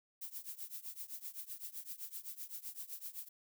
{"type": "noise with tremolo", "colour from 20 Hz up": "violet", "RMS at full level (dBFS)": -43, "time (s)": [0.21, 3.29], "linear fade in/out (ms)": 10, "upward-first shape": "triangle", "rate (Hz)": 7.8, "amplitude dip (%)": 95, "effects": []}